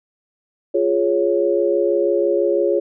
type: chord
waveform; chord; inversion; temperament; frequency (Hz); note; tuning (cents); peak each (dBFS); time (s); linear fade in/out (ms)
sine; Db major; first; equal; 349.2 / 415.3 / 554.4; F4 / Ab4 / Db5; 0 / 0 / 0; -19; 0.74-2.8; 10
effects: none